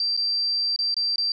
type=tone with dropouts; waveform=sine; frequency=4699 Hz; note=D8; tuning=in tune; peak=-21 dBFS; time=0-1.32 s; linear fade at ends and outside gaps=2 ms; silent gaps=0.167-0.174 / 0.762-0.789 / 0.943-0.966 / 1.159-1.181 s; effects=none